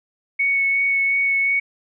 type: tone with vibrato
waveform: sine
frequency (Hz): 2217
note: C#7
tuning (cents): 0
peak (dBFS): -16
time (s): 0.39-1.6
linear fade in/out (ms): 10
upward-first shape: sine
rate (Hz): 2.8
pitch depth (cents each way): 10
effects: none